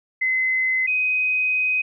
sine tone pair in turn, 2045 / 2511 Hz, C7 / D#7, -40 / +15 cents, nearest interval major third, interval 355 cents, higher second, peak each -18 dBFS, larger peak neither, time 0.21-0.87 / 0.87-1.82 s, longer second, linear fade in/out 10 ms, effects none

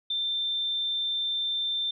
sine tone, 3570 Hz, A7, 24 cents sharp, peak -26 dBFS, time 0.1-1.91 s, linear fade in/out 5 ms, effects none

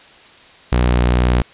sawtooth tone with vibrato, 60.9 Hz, B1, 24 cents flat, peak -8 dBFS, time 0.72-1.42 s, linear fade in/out 5 ms, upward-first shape triangle, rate 2.4 Hz, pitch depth 13 cents each way, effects white hiss -44 dBFS RMS until 1.53 s + resampled to 8000 Hz

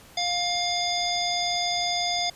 harmonic tone with a mistuned harmonic, 706 Hz, F5, 19 cents sharp, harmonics 1 / 3 / 5 / 7 / 9, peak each -28 / -33 / -29 / -29 / -35 dBFS, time 0.17-2.3 s, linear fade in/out 5 ms, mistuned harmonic 9, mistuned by +52 cents, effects pink hiss -50 dBFS RMS until 2.35 s + resampled to 32000 Hz

